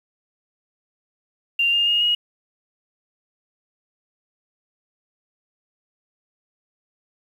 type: tone with pitch steps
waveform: sine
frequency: 2783 / 2817 / 2851 / 2886 Hz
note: F7 / F7 / F7 / F#7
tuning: -7 / +14 / +35 / -44 cents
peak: -16 dBFS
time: 1.59-2.15 s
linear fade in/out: 5 ms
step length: 140 ms
effects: 8-bit